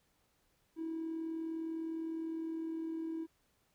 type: tone with amplitude modulation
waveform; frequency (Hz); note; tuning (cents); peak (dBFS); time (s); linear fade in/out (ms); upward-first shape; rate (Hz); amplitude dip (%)
triangle; 324.8; E4; -26; -31; 0.76-3.27; 50; sine; 39.8; 50
effects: tanh soft clip ceiling -33 dBFS + pink hiss -75 dBFS RMS until 3.74 s